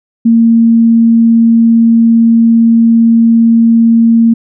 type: tone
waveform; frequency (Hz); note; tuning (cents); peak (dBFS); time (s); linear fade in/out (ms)
sine; 229.4; A#3; -28; -3; 0.25-4.34; 10
effects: none